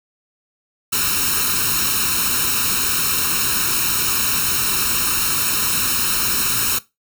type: noise with comb filter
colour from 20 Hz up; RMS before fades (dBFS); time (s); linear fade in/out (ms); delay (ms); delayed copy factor
white; -19; 0.92-6.79; 10; 0.74; +0.95
effects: noise-tail reverb RT60 0.2 s tail -18 dB re dry